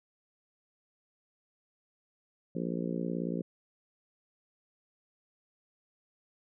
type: harmonic tone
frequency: 58.27 Hz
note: A#1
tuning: in tune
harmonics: 3 / 4 / 5 / 6 / 7 / 8 / 9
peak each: -35 / -37 / -39 / -41 / -42 / -43 / -44 dBFS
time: 2.55-3.42 s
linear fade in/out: 5 ms
effects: none